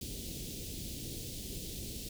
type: band-stop noise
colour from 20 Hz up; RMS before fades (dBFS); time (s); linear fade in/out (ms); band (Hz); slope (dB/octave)
pink; -42; 0.01-2.09; 5; 430 to 3200; 24
effects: none